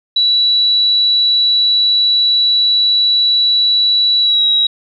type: tone with pitch glide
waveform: sine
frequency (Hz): 3933 to 3852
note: B7 to B7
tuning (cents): -8 to -44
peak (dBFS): -9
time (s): 0.16-4.67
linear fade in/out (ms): 5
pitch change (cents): -36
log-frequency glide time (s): 4.2-4.45
effects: none